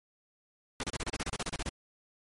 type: noise bursts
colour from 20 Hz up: pink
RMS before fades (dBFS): -34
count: 14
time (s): 0.8-1.692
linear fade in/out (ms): 2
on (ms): 34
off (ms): 32
effects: low-pass 10000 Hz 12 dB/octave + MP3 48 kbps